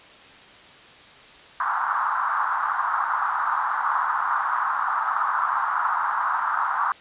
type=band-pass noise; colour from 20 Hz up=white; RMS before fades=-24 dBFS; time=1.6-6.92 s; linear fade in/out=2 ms; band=880 to 1400 Hz; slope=48 dB/octave; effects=white hiss -47 dBFS RMS until 7 s + resampled to 8000 Hz